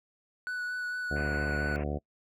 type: tone with vibrato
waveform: triangle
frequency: 1480 Hz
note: F#6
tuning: in tune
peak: -30 dBFS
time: 0.47-1.76 s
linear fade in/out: 0 ms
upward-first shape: sine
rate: 4.4 Hz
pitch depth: 13 cents each way
type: harmonic tone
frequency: 73.42 Hz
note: D2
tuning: in tune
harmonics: 1 / 2 / 3 / 4 / 5 / 6 / 7 / 8 / 9 / 10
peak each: -34 / -37 / -39 / -40 / -41 / -42 / -42 / -43 / -44 / -44 dBFS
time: 1.1-1.99 s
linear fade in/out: 20 ms
type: low-pass noise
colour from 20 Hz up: white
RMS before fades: -44 dBFS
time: 1.16-1.84 s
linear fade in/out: 5 ms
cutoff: 2600 Hz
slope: 96 dB/octave
effects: noise-tail reverb RT60 0.1 s tail -25 dB re dry